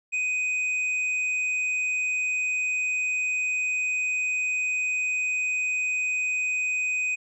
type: tone with tanh clipping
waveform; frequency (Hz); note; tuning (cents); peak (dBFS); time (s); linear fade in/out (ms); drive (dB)
sine; 2500; D#7; +8; -25; 0.12-7.16; 20; 6
effects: resampled to 22050 Hz